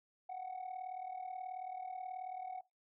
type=tone with amplitude modulation; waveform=sine; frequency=743 Hz; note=F#5; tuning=7 cents sharp; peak=-36 dBFS; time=0.29-2.61 s; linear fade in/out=10 ms; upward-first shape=sine; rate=38.5 Hz; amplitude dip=75%; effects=noise-tail reverb RT60 0.2 s tail -19 dB re dry + tanh soft clip ceiling -38 dBFS